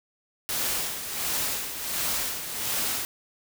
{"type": "noise with tremolo", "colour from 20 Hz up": "white", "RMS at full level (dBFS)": -27, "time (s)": [0.49, 3.05], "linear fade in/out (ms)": 0, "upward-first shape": "sine", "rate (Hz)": 1.4, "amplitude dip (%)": 60, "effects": []}